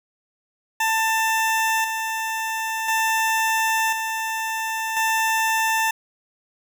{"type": "tone with tremolo", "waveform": "20% pulse", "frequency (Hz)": 890, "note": "A5", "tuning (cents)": 20, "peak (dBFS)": -14, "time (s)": [0.8, 5.91], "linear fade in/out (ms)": 5, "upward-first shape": "square", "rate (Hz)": 0.48, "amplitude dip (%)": 45, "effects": []}